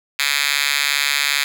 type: tone with high-pass filter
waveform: 5% pulse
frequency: 142.5 Hz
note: C#3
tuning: 48 cents sharp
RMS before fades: -19 dBFS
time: 0.19-1.44 s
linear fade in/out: 2 ms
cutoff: 2600 Hz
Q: 3.9
effects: 7-bit